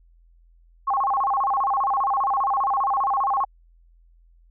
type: tone with vibrato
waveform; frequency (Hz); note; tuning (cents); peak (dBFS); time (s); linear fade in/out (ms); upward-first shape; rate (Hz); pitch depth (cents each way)
sine; 932.3; A#5; 0; -19; 0.87-3.45; 10; square; 15; 270
effects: added 42 Hz sine -52 dBFS peak until 4.5 s